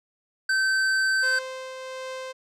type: tone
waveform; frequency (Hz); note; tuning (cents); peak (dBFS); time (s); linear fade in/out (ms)
square; 1545; G6; -26; -21; 0.49-1.39; 5
type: tone with tremolo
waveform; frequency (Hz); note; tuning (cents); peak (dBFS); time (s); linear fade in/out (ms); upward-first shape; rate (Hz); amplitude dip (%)
sawtooth; 520; C5; -11; -28; 1.22-2.33; 20; triangle; 1.4; 35
effects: low-pass 7000 Hz 12 dB/octave